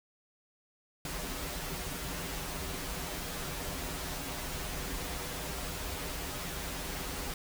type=noise with comb filter; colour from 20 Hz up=pink; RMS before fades=-38 dBFS; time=1.05-7.34 s; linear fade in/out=2 ms; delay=9.1 ms; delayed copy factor=-1; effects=none